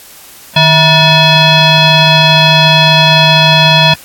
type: tone with frequency modulation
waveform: sine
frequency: 1760 Hz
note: A6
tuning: in tune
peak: -3 dBFS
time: 0.56-3.94 s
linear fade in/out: 5 ms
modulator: 803 Hz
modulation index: 2.9
effects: white hiss -35 dBFS RMS until 4.04 s + AAC 64 kbps